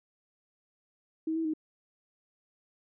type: tone with pitch steps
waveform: sine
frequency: 319.3 / 325.3 / 312.5 Hz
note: D#4 / E4 / D#4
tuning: +45 / -23 / +8 cents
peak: -28 dBFS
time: 1.27-1.537 s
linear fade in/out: 5 ms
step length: 89 ms
effects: none